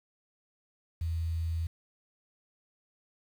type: tone with quantisation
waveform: sine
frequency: 82.41 Hz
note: E2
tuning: in tune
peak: -29 dBFS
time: 1.01-1.67 s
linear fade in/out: 5 ms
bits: 9
effects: none